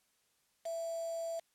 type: tone with quantisation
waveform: sine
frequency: 664 Hz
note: E5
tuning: 12 cents sharp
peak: -36 dBFS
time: 0.65-1.4 s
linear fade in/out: 10 ms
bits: 8
effects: white hiss -75 dBFS RMS until 1.54 s + low-pass 12000 Hz 12 dB/octave